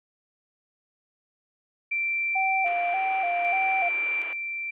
sine tone with tremolo, 2349 Hz, D7, in tune, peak -24 dBFS, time 1.91-4.71 s, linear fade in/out 10 ms, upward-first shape square, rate 0.65 Hz, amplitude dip 45%
sine tone with vibrato, 732 Hz, F#5, 19 cents flat, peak -24 dBFS, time 2.35-3.89 s, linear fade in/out 10 ms, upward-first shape square, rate 1.7 Hz, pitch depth 77 cents each way
white band-pass noise, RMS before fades -42 dBFS, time 2.66-4.33 s, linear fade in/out 0 ms, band 310 to 2800 Hz, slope 48 dB/octave
effects none

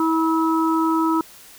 harmonic tone, 323.5 Hz, E4, 32 cents flat, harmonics 1 / 3 / 4, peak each -18 / -23 / -24 dBFS, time 0-1.21 s, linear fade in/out 2 ms, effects white hiss -45 dBFS RMS until 1.58 s

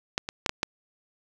clicks, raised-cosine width 0.2 ms, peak -8 / -15 / -6 / -8 / -7 dBFS, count 5, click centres 0.179 / 0.289 / 0.462 / 0.494 / 0.631 s, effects none

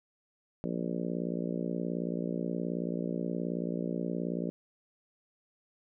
harmonic tone, 58.7 Hz, A#1, 13 cents sharp, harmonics 3 / 4 / 5 / 6 / 7 / 8 / 9 / 10, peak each -35 / -37 / -39 / -41 / -42 / -43 / -44 / -45 dBFS, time 0.64-4.5 s, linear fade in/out 0 ms, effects none

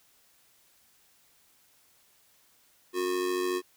square tone with amplitude modulation, 362.9 Hz, F#4, 34 cents flat, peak -25 dBFS, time 2.93-3.62 s, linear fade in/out 50 ms, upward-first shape sine, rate 93.9 Hz, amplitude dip 65%, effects white hiss -64 dBFS RMS until 3.76 s

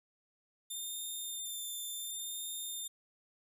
10% pulse tone with vibrato, 3600 Hz, A7, 39 cents sharp, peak -32 dBFS, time 0.7-2.88 s, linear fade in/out 10 ms, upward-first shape sine, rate 0.69 Hz, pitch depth 20 cents each way, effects none

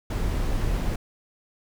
brown noise, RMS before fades -25 dBFS, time 0.1-0.96 s, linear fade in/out 5 ms, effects none

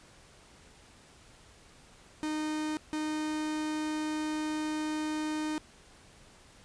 45% pulse tone bursts at uneven times, 307.6 Hz, D#4, 20 cents flat, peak -31 dBFS, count 2, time 2.23-2.77 / 2.93-5.58 s, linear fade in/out 0 ms, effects pink hiss -57 dBFS RMS until 6.64 s + resampled to 22050 Hz

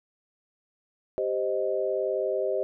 sine chord, C minor, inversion second, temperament equal, 392 / 523.3 / 622.3 Hz, G4 / C5 / Eb5, 0 / 0 / 0 cents, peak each -29 dBFS, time 1.18-2.63 s, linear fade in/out 0 ms, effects none

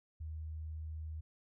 sine tone, 78.5 Hz, D#2, 16 cents sharp, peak -40 dBFS, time 0.2-1.21 s, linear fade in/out 10 ms, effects none

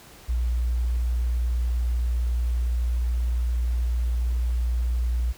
sine tone, 59.9 Hz, A#1, 48 cents sharp, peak -21 dBFS, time 0.28-5.33 s, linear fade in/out 20 ms, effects pink hiss -48 dBFS RMS until 5.37 s

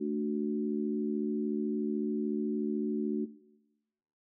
sine chord, D major, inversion second, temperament equal, 220 / 293.7 / 370 Hz, A3 / D4 / F#4, 0 / 0 / 0 cents, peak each -34 dBFS, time 0-3.26 s, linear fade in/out 20 ms, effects noise-tail reverb RT60 1.0 s tail -18 dB re dry

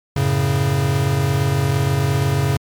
square chord, F# minor, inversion none, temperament equal, 92.5 / 110 / 138.59 Hz, F#2 / A2 / C#3, 0 / 0 / 0 cents, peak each -23 / -23 / -18 dBFS, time 0.16-2.57 s, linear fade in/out 5 ms, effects MP3 96 kbps

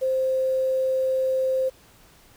sine tone with quantisation, 523.3 Hz, C5, in tune, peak -20 dBFS, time 0.01-1.7 s, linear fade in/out 20 ms, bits 8, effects pink hiss -54 dBFS RMS until 2.36 s

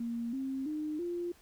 sine tone with pitch steps, 233.8 / 267 / 305 / 348.3 Hz, A#3 / C4 / D#4 / F4, +5 / +35 / -34 / -5 cents, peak -33 dBFS, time 0-1.32 s, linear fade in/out 5 ms, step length 330 ms, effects pink hiss -62 dBFS RMS until 1.41 s

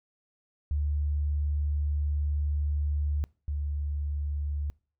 sine tone pair in turn, 73.42 / 72.87 Hz, D2 / D2, 0 / -13 cents, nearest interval unison, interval 13 cents, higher first, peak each -25 / -28 dBFS, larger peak first, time 0.71-3.24 / 3.48-4.7 s, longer first, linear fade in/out 0 ms, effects noise-tail reverb RT60 0.4 s tail -25 dB re dry

